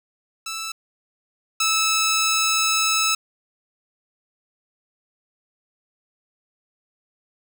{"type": "tone pair in turn", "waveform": "10% pulse", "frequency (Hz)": [1319, 1306.1], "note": ["E6", "E6"], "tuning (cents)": [1, -16], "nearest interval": "unison", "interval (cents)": 17, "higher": "first", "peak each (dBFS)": [-20, -10], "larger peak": "second", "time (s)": [[0.46, 0.72], [1.6, 3.15]], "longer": "second", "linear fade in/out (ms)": 5, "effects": []}